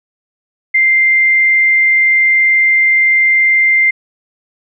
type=tone; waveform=sine; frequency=2093 Hz; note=C7; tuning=in tune; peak=-7 dBFS; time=0.74-3.91 s; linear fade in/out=10 ms; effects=none